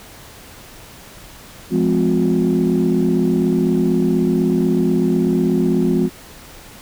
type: tone cluster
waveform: sine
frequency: 173.3 / 209.4 / 257.6 / 358.7 Hz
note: F3 / G#3 / C4 / F4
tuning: -13 / +15 / -27 / +46 cents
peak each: -18 dBFS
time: 1.7-6.1 s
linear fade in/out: 50 ms
effects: tanh soft clip ceiling -7 dBFS + pink hiss -40 dBFS RMS until 6.81 s